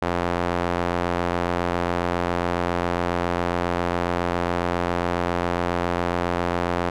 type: tone with band-pass filter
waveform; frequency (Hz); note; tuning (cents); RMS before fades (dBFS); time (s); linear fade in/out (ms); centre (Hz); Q
sawtooth; 87.31; F2; 0; -24; 0.02-6.9; 5; 840; 0.69
effects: none